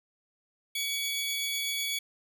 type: tone pair together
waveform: sawtooth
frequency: 2260 / 3386 Hz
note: C#7 / G#7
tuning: +33 / +33 cents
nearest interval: perfect fifth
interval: 700 cents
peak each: -30 / -29 dBFS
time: 0.75-1.99 s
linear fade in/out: 5 ms
effects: none